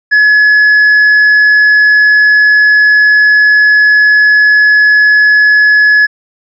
sine tone with tanh clipping, 1699 Hz, G#6, 39 cents sharp, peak -4 dBFS, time 0.11-6.07 s, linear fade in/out 20 ms, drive 3 dB, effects resampled to 16000 Hz

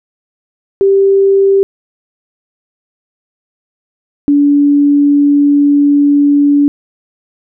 sine tone pair in turn, 392 / 287.3 Hz, G4 / D4, 0 / -38 cents, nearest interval perfect fourth, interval 538 cents, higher first, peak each -5 dBFS, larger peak neither, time 0.81-1.63 / 4.28-6.68 s, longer second, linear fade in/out 0 ms, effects none

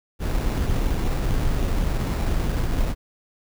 brown noise with sample-and-hold, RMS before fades -22 dBFS, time 0.19-2.95 s, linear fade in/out 50 ms, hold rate 3150 Hz, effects none

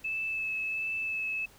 sine tone with vibrato, 2614 Hz, E7, 15 cents flat, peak -30 dBFS, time 0.04-1.46 s, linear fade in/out 10 ms, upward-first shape sine, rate 1.4 Hz, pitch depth 14 cents each way, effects pink hiss -57 dBFS RMS until 1.58 s

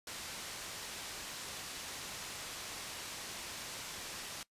white low-pass noise, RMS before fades -45 dBFS, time 0.07-4.43 s, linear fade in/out 2 ms, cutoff 7100 Hz, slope 12 dB/octave, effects noise-tail reverb RT60 0.1 s tail -20 dB re dry + resampled to 32000 Hz

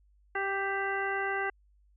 harmonic tone with a mistuned harmonic, 392 Hz, G4, in tune, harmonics 1 / 2 / 3 / 4 / 5 / 7, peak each -35 / -35 / -39 / -34 / -36 / -46 dBFS, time 0.35-1.5 s, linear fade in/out 5 ms, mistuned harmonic 5, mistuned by +20 cents, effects added 50 Hz sine -61 dBFS peak until 1.96 s

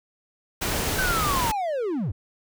pink noise, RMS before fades -26 dBFS, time 0.61-1.52 s, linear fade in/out 10 ms
triangle linear sweep, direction down, 1568 to 72.6 Hz, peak -22 dBFS, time 0.98-2.12 s, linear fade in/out 10 ms
effects none

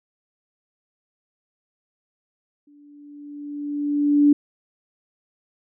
sine tone with exponential growth, 290.7 Hz, D4, 18 cents flat, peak -10 dBFS, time 2.67-4.33 s, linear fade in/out 5 ms, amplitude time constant 360 ms, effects none

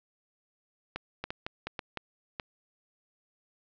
clicks, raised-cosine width 0.3 ms, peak -18 dBFS, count 8, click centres 0.96 / 1.24 / 1.305 / 1.465 / 1.67 / 1.792 / 1.973 / 2.398 s, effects low-pass 5000 Hz 12 dB/octave

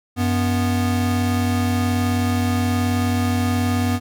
square tone pair together, 94.9 / 245.9 Hz, F#2 / B3, +44 / -7 cents, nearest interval octave + major third, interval 1649 cents, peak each -21 / -21 dBFS, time 0.16-4 s, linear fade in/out 50 ms, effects none

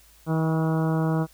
harmonic tone with a mistuned harmonic, 160 Hz, D#3, 49 cents sharp, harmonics 1 / 2 / 3 / 4 / 5 / 6 / 7 / 8 / 9, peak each -22 / -28 / -32 / -34 / -36 / -38 / -39 / -40 / -41 dBFS, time 0.26-1.27 s, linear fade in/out 50 ms, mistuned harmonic 6, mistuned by +22 cents, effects added 53 Hz sine -56 dBFS peak until 1.33 s + white hiss -56 dBFS RMS until 1.33 s

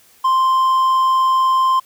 triangle tone, 1046 Hz, C6, 1 cent flat, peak -10 dBFS, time 0.24-1.8 s, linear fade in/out 10 ms, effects white hiss -51 dBFS RMS until 1.85 s

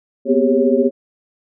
sine tone cluster, 241 / 255.6 / 390.6 / 406.8 / 548 Hz, B3 / C4 / G4 / G#4 / C#5, -42 / -40 / -6 / -36 / -20 cents, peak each -18 dBFS, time 0.25-0.91 s, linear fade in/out 50 ms, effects none

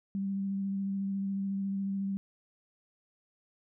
sine tone with vibrato, 196 Hz, G3, in tune, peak -30 dBFS, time 0.15-2.17 s, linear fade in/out 0 ms, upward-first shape square, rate 14 Hz, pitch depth 11 cents each way, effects none

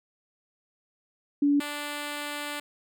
sine / 5% pulse tone pair in turn, 286.8 / 293 Hz, D4 / D4, -41 / -4 cents, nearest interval unison, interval 37 cents, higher second, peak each -19 / -21 dBFS, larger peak first, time 1.42-1.6 / 1.6-2.6 s, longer second, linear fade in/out 5 ms, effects none

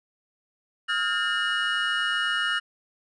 triangle tone cluster, 1282 / 1410 / 1613 / 1800 / 2898 Hz, E6 / F6 / G6 / A6 / F#7, -49 / +16 / +49 / +39 / -37 cents, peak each -32 / -26 / -31 / -28 / -27 dBFS, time 0.88-2.6 s, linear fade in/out 20 ms, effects resampled to 22050 Hz

